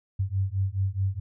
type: beating tone pair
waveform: sine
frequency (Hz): 94.4 / 99.1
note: F#2 / G2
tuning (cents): +35 / +19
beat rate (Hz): 4.7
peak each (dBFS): -27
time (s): 0.19-1.2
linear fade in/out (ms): 10
effects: none